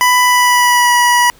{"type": "tone with pitch glide", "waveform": "25% pulse", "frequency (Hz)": [993, 970.9], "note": ["B5", "B5"], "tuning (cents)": [9, -30], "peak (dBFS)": -4, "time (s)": [0.01, 1.3], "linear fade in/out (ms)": 0, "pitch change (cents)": -39, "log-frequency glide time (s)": [0.21, 0.93], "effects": ["pink hiss -46 dBFS RMS until 1.39 s"]}